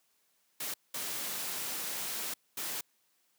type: noise bursts at uneven times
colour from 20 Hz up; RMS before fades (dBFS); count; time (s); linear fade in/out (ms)
white; -37; 3; 0.6-0.74 / 0.94-2.34 / 2.57-2.81; 5
effects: white hiss -73 dBFS RMS until 3.38 s + high-pass 150 Hz 12 dB/octave